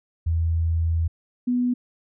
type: tone pair in turn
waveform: sine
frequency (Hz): 82.4 / 246.4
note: E2 / B3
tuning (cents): 0 / -4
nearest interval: octave + perfect fifth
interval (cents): 1896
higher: second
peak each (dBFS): -19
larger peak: neither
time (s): 0.26-1.08 / 1.47-1.74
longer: first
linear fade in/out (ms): 10
effects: none